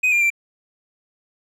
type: tone with pitch steps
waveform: triangle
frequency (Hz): 2505 / 2396 / 2354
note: D#7 / D7 / D7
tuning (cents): +11 / +34 / +3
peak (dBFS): -13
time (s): 0.03-0.303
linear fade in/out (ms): 10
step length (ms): 91
effects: none